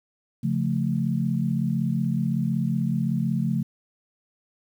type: chord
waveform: sine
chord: Db augmented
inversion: none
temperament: equal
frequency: 138.59 / 174.61 / 220 Hz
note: Db3 / F3 / A3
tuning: 0 / 0 / 0 cents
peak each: -26 dBFS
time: 0.43-3.63 s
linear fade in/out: 10 ms
effects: 9-bit